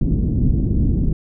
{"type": "low-pass noise", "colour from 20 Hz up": "pink", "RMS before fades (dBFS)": -17, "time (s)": [0.01, 1.13], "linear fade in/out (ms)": 2, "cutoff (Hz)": 280, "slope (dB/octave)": 24, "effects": []}